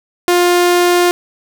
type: tone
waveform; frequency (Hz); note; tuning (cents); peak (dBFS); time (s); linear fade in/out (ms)
sawtooth; 352.9; F4; +18; -5; 0.28-1.11; 0
effects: none